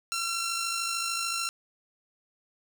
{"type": "tone with amplitude modulation", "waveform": "10% pulse", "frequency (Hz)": 1359, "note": "F6", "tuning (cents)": -48, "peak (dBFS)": -19, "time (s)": [0.12, 1.49], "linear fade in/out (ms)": 0, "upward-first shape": "sine", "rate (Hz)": 53.4, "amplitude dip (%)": 35, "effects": []}